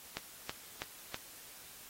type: click train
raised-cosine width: 0.2 ms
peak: -19 dBFS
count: 4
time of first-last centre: 0.17-1.144 s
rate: 3.08 Hz
effects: white hiss -53 dBFS RMS until 1.89 s + AAC 48 kbps